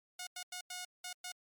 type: tone bursts at uneven times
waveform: 5% pulse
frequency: 724 Hz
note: F#5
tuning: 38 cents flat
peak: -30 dBFS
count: 6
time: 0.19-0.27 / 0.36-0.43 / 0.52-0.61 / 0.7-0.85 / 1.04-1.13 / 1.24-1.32 s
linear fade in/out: 5 ms
effects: MP3 96 kbps